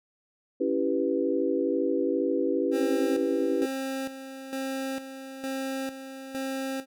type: chord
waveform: sine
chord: C# half-diminished seventh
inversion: none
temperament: equal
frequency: 277.2 / 329.6 / 392 / 493.9 Hz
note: C#4 / E4 / G4 / B4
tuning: 0 / 0 / 0 / 0 cents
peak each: -29 dBFS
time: 0.6-3.66 s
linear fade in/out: 10 ms
type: tone with tremolo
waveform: 25% pulse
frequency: 267.1 Hz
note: C4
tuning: 36 cents sharp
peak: -26 dBFS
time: 2.71-6.86 s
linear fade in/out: 50 ms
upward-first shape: square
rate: 1.1 Hz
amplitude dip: 65%
effects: none